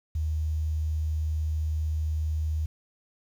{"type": "tone with quantisation", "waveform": "sine", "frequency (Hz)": 77.8, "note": "D#2", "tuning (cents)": 0, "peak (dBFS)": -25, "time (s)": [0.15, 2.66], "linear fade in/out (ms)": 5, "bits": 9, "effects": []}